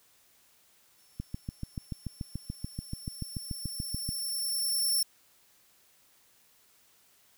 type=tone with exponential growth; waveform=15% pulse; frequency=5410 Hz; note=E8; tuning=44 cents sharp; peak=-19 dBFS; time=0.98-5.03 s; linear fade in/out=5 ms; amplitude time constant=880 ms
type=click train; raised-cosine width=5 ms; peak=-22 dBFS; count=21; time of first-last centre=1.2-4.09 s; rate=6.92 Hz
effects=white hiss -64 dBFS RMS until 7.37 s